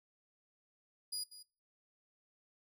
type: tone with echo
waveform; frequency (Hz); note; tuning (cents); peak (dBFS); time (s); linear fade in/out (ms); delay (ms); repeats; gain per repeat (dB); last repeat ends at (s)
25% pulse; 4900; D#8; -27; -33; 1.12-1.24; 10; 190; 1; -14; 1.43
effects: noise-tail reverb RT60 0.4 s tail -24 dB re dry

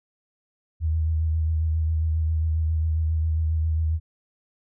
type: tone with vibrato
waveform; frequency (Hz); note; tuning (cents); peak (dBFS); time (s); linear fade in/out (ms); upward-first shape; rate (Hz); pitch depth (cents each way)
sine; 79.6; D#2; +40; -20; 0.8-4; 50; sine; 7.4; 30
effects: none

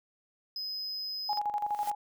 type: tone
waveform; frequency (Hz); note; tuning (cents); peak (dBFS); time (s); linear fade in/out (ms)
triangle; 5050; D#8; +25; -33; 0.56-1.39; 2
type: tone with tremolo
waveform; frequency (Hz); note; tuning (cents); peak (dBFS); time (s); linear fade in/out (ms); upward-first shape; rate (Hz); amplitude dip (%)
sine; 830.6; G#5; 0; -27; 1.29-1.95; 5; square; 12; 65
type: noise with exponential growth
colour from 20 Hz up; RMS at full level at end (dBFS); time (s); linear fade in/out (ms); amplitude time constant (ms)
white; -42; 1.55-1.9; 0; 76
effects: none

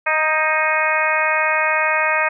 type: harmonic tone with a mistuned harmonic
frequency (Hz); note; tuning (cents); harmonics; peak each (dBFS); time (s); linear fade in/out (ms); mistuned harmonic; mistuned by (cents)
311.1; D#4; 0; 2 / 3 / 4 / 5 / 6 / 7 / 8; -23 / -23 / -23 / -23 / -23 / -23 / -23; 0.06-2.29; 10; 5; +30
effects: none

